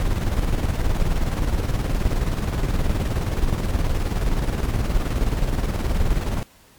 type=noise with tremolo; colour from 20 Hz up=brown; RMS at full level=-19 dBFS; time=0-6.43 s; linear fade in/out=0 ms; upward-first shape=square; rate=19 Hz; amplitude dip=45%; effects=pink hiss -52 dBFS RMS until 6.78 s + MP3 96 kbps